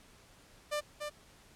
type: tone with echo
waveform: sawtooth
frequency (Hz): 595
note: D5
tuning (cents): +22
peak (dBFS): -28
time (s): 0.71-0.81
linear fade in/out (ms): 20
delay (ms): 290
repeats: 1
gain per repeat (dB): -5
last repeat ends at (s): 1.1
effects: pink hiss -60 dBFS RMS until 1.55 s + low-pass 11000 Hz 12 dB/octave